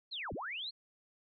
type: linear two-way sweep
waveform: sine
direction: down then up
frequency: 4365 to 32.7 to 4365 Hz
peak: -38 dBFS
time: 0.11-0.71 s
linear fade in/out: 20 ms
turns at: 0.33 s
effects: none